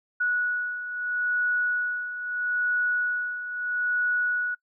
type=beating tone pair; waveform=sine; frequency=1466 / 1466.77 Hz; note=F#6 / F#6; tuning=-16 / -16 cents; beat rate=0.77 Hz; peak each=-31 / -25 dBFS; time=0.2-4.55 s; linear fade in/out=10 ms; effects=noise-tail reverb RT60 0.1 s tail -24 dB re dry